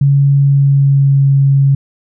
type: tone with pitch glide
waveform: sine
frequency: 140 to 137.99 Hz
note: C#3 to C#3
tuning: +18 to -8 cents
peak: -6 dBFS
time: 0.01-1.75 s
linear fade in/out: 5 ms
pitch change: -26 cents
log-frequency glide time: 0.35-1.28 s
effects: none